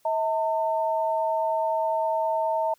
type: tone pair together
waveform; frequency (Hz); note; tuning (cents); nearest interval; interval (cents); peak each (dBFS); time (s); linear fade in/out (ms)
sine; 642 / 902.4; E5 / A5; -46 / +44; tritone; 590; -25; 0.05-2.74; 5
effects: white hiss -64 dBFS RMS until 2.78 s